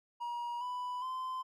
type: tone with pitch steps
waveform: triangle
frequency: 954 / 991.6 / 1030.8 Hz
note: A#5 / B5 / C6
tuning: +40 / +7 / -26 cents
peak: -34 dBFS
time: 0.2-1.43 s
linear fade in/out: 20 ms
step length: 410 ms
effects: none